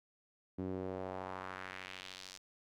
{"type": "tone with band-pass filter sweep", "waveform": "sawtooth", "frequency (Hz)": 93.4, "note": "F#2", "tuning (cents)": 17, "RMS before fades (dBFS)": -44, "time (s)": [0.58, 2.38], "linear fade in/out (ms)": 10, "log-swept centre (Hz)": [280, 5700], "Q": 1.6, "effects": []}